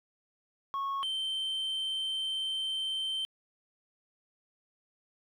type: tone pair in turn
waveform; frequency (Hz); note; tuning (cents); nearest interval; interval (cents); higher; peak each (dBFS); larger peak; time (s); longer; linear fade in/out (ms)
sine; 1100 / 3111; C#6 / G7; -14 / -14; octave + tritone; 1800; second; -28; neither; 0.74-1.03 / 1.03-3.25; second; 0
effects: tanh soft clip ceiling -30 dBFS + 11-bit